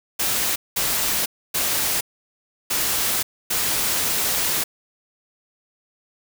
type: noise bursts at uneven times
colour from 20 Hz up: white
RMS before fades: -22 dBFS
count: 5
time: 0.19-0.56 / 0.76-1.26 / 1.54-2.01 / 2.7-3.23 / 3.5-4.64 s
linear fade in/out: 10 ms
effects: none